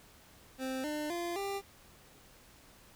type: tone with pitch steps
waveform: 25% pulse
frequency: 261.6 / 300.5 / 345.2 / 396.5 Hz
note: C4 / D4 / F4 / G4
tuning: 0 / +40 / -20 / +20 cents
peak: -31 dBFS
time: 0.58-1.62 s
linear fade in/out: 50 ms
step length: 260 ms
effects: pink hiss -59 dBFS RMS until 2.95 s